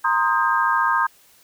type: chord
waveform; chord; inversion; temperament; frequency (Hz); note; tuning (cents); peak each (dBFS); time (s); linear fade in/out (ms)
sine; C minor seventh; third; equal with one note detuned; 932.3 / 1046.5 / 1244.5 / 1597.2; Bb5 / C6 / Eb6 / G6; 0 / 0 / 0 / +32; -22; 0.04-1.07; 10
effects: white hiss -54 dBFS RMS until 1.43 s